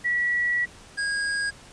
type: tone pair in turn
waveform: sine / square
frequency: 1937 / 1635.2 Hz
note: B6 / G#6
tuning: -34 / -27 cents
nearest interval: minor third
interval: 293 cents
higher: first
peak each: -21 / -25 dBFS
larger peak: first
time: 0.04-0.66 / 0.97-1.51 s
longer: first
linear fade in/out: 20 ms
effects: pink hiss -48 dBFS RMS until 1.72 s + resampled to 22050 Hz